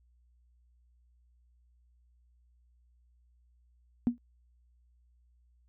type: tone with exponential decay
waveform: sine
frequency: 240 Hz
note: B3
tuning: 49 cents flat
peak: -18 dBFS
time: 4.07-4.18 s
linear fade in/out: 0 ms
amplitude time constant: 22 ms
effects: tanh soft clip ceiling -16 dBFS + added 60 Hz sine -63 dBFS peak until 5.68 s